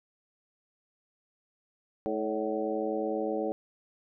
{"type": "harmonic tone with a mistuned harmonic", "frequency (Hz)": 108.1, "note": "A2", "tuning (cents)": -30, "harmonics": [2, 3, 4, 5, 6, 7], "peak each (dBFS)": [-38, -34, -33, -34, -43, -38], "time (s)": [2.06, 3.52], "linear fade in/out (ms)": 0, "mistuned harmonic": 5, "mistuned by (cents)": 55, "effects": []}